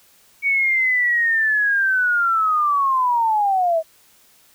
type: linear sweep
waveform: sine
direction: down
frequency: 2251 to 630 Hz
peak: -15 dBFS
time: 0.42-3.83 s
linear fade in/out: 50 ms
effects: white hiss -54 dBFS RMS until 4.54 s